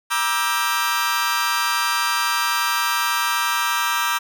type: chord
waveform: sawtooth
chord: E half-diminished seventh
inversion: second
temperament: just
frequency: 949.3 / 1186.7 / 1318.5 / 1582.2 Hz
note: Bb5 / D6 / E6 / G6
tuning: +31 / +18 / 0 / +16 cents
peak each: -21 dBFS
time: 0.1-4.19 s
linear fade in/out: 20 ms
effects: none